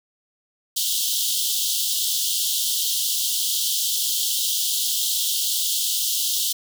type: high-pass noise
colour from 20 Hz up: pink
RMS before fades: -23 dBFS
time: 0.76-6.53 s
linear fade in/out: 10 ms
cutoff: 3000 Hz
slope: 96 dB/octave
effects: none